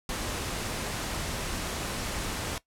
pink noise, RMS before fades -33 dBFS, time 0.09-2.58 s, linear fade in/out 2 ms, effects noise-tail reverb RT60 0.1 s tail -18 dB re dry + low-pass 11000 Hz 12 dB/octave

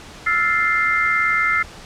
sine chord, F major seventh, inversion third, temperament equal, 1318.5 / 1396.9 / 1760 / 2093 Hz, E6 / F6 / A6 / C7, 0 / 0 / 0 / 0 cents, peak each -22 / -23 / -24 / -18 dBFS, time 0.26-1.63 s, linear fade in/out 10 ms, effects pink hiss -39 dBFS RMS until 1.85 s + low-pass 7000 Hz 12 dB/octave

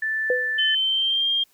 sine tone, 1760 Hz, A6, in tune, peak -22 dBFS, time 0.02-0.75 s, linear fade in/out 5 ms
sine tone with exponential decay, 500 Hz, B4, 21 cents sharp, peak -16 dBFS, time 0.3-0.59 s, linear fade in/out 2 ms, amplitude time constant 62 ms
sine tone with pitch glide, 3066 to 3207 Hz, G7 to G7, -39 to +39 cents, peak -19 dBFS, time 0.58-1.44 s, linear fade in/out 10 ms, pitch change +78 cents, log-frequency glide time 0.72-1.29 s
effects white hiss -61 dBFS RMS until 1.53 s

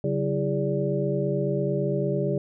sine tone cluster, 140.1 / 189 / 333.7 / 408.6 / 581 Hz, C#3 / F#3 / E4 / G#4 / D5, +19 / +37 / +21 / -28 / -19 cents, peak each -27 / -30 / -32 / -28 / -30 dBFS, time 0.04-2.38 s, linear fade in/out 2 ms, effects none

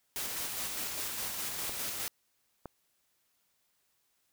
white noise with tremolo, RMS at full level -36 dBFS, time 0.16-2.08 s, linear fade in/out 0 ms, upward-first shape square, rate 4.9 Hz, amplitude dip 25%
clicks, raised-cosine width 1 ms, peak -27 dBFS, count 2, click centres 1.695 / 2.657 s
effects white hiss -75 dBFS RMS until 4.32 s

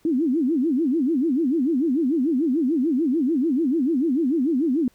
sine tone with vibrato, 289 Hz, D4, 28 cents flat, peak -18 dBFS, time 0.05-4.88 s, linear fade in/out 2 ms, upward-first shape sine, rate 6.8 Hz, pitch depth 290 cents each way, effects pink hiss -61 dBFS RMS until 4.94 s

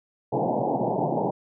white band-pass noise, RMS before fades -25 dBFS, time 0.32-1.31 s, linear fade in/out 10 ms, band 120 to 900 Hz, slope 96 dB/octave, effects none

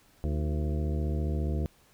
harmonic tone with a mistuned harmonic, 74.8 Hz, D2, 32 cents sharp, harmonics 1 / 2 / 3 / 4 / 5 / 6 / 7 / 9, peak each -28 / -34 / -38 / -40 / -42 / -44 / -45 / -47 dBFS, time 0.24-1.66 s, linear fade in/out 0 ms, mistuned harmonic 4, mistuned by +87 cents, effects pink hiss -62 dBFS RMS until 1.93 s

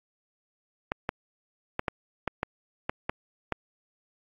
clicks, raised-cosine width 0.5 ms, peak -12 dBFS, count 9, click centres 0.919 / 1.091 / 1.794 / 1.882 / 2.277 / 2.431 / 2.895 / 3.095 / 3.523 s, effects AAC 48 kbps

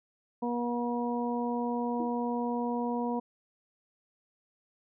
harmonic tone, 240 Hz, B3, 49 cents flat, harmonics 1 / 2 / 3 / 4, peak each -31 / -35 / -38 / -36 dBFS, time 0.42-3.2 s, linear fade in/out 10 ms
sine tone with exponential decay, 319.4 Hz, D#4, 45 cents sharp, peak -32 dBFS, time 2-2.17 s, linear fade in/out 1 ms, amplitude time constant 35 ms
effects none

